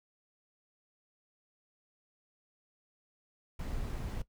brown noise, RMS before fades -37 dBFS, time 3.59-4.22 s, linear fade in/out 5 ms, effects noise-tail reverb RT60 0.1 s tail -17 dB re dry

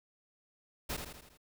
pink noise with echo, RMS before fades -37 dBFS, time 0.89-0.97 s, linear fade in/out 10 ms, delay 81 ms, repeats 5, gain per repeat -5 dB, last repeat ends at 1.375 s, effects none

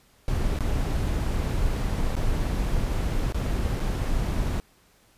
brown noise with dropouts, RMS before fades -25 dBFS, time 0.28-4.6 s, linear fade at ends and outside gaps 0 ms, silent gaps 0.589-0.607 / 2.153-2.166 / 3.323-3.345 / 3.797-3.802 s, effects pink hiss -60 dBFS RMS until 5.17 s + resampled to 32000 Hz

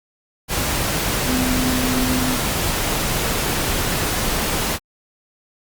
sine tone in noise, 254 Hz, B3, 49 cents sharp, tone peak -20 dBFS, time 1.25-2.38 s, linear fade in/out 50 ms, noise pink, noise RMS -21 dBFS, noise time 0.48-4.79 s, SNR -2 dB, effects Opus 48 kbps

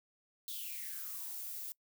violet noise with high-pass filter sweep, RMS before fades -43 dBFS, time 0.48-1.72 s, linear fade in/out 0 ms, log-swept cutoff 3700 to 390 Hz, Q 8.3, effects noise-tail reverb RT60 0.1 s tail -24 dB re dry

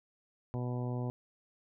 harmonic tone, 123.47 Hz, B2, in tune, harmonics 1 / 2 / 3 / 4 / 5 / 6 / 7 / 8, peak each -34 / -40 / -44 / -46 / -48 / -50 / -51 / -52 dBFS, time 0.54-1.1 s, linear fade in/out 0 ms, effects none

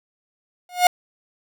45% pulse tone with exponential growth, 718 Hz, F5, 48 cents sharp, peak -7 dBFS, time 0.69-0.87 s, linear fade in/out 2 ms, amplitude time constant 38 ms, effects none

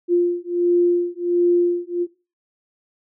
sine beating tone pair, 349.2 / 350.6 Hz, F4 / F4, 0 / +7 cents, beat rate 1.4 Hz, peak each -18 dBFS, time 0.08-2.07 s, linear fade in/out 50 ms, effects noise-tail reverb RT60 0.3 s tail -17 dB re dry

